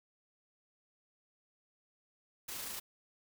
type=noise with amplitude modulation; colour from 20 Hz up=white; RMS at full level=-41 dBFS; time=2.48-2.8 s; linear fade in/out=10 ms; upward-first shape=sine; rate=27.4 Hz; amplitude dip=30%; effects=none